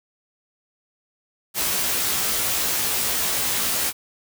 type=noise with comb filter; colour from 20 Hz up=white; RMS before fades=-23 dBFS; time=1.54-3.93 s; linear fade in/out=50 ms; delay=16 ms; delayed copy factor=+0.9; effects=none